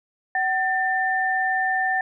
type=tone pair together; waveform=sine; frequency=756.5 / 1791 Hz; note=F#5 / A6; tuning=+38 / +30 cents; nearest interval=octave + minor third; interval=1492 cents; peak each=-23 / -22 dBFS; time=0.35-2.01 s; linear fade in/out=2 ms; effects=none